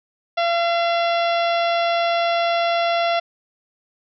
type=harmonic tone; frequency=682 Hz; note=F5; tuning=41 cents flat; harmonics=1 / 2 / 3 / 4 / 5 / 6 / 7 / 8; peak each=-18 / -26 / -29 / -30 / -30 / -36 / -39 / -40 dBFS; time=0.37-3.2 s; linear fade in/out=10 ms; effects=none